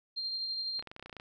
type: tone with tremolo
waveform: sine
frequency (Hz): 4186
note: C8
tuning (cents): 0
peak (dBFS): -32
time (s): 0.16-0.82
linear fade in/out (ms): 20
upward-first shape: sine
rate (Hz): 12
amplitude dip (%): 30
type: clicks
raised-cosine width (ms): 0.3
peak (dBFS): -29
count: 12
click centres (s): 0.794 / 0.825 / 0.873 / 0.915 / 0.964 / 0.996 / 1.026 / 1.06 / 1.096 / 1.128 / 1.167 / 1.199
effects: none